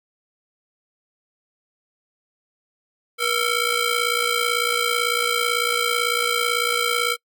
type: ring-modulated tone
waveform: 15% pulse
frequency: 904 Hz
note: A5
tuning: 47 cents sharp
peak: -10 dBFS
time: 3.18-7.17 s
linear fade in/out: 50 ms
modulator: 423 Hz
effects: noise-tail reverb RT60 0.1 s tail -26 dB re dry